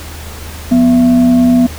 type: tone with frequency modulation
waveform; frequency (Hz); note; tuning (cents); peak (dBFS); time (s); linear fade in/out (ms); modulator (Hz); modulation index
sine; 246.9; B3; 0; -5; 0.71-1.67; 10; 423; 0.4
effects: added 78 Hz sine -27 dBFS peak until 1.78 s + pink hiss -30 dBFS RMS until 1.78 s